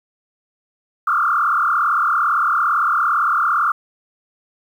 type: tone with frequency modulation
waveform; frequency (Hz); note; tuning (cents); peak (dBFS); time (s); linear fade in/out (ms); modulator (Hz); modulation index
sine; 1284; E6; -46; -14; 1.07-3.72; 5; 37.7; 3.8
effects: 8-bit